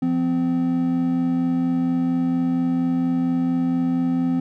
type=tone pair together; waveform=triangle; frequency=172.49 / 256.8 Hz; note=F3 / C4; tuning=-21 / -32 cents; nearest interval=perfect fifth; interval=689 cents; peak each=-23 / -17 dBFS; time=0.02-4.4 s; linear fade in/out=5 ms; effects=none